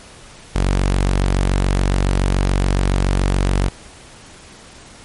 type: tone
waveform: sawtooth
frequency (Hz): 47.07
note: F#1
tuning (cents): +30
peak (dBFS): -10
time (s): 0.55-3.69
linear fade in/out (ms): 10
effects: pink hiss -41 dBFS RMS until 5.04 s + MP3 48 kbps